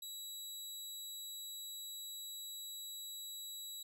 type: tone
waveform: 20% pulse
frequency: 3900 Hz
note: B7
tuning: 23 cents flat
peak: -39 dBFS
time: 0.02-3.83 s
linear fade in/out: 5 ms
effects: none